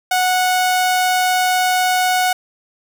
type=tone; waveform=sawtooth; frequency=736 Hz; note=F#5; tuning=9 cents flat; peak=-10 dBFS; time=0.11-2.33 s; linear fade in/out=5 ms; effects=none